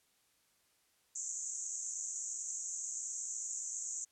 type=band-pass noise; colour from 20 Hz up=white; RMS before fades=-41 dBFS; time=1.15-4.05 s; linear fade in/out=10 ms; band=6300 to 7600 Hz; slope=96 dB/octave; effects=white hiss -73 dBFS RMS until 4.11 s + low-pass 12000 Hz 12 dB/octave